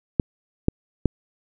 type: clicks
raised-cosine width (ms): 3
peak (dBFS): -4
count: 3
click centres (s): 0.198 / 0.684 / 1.057
effects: none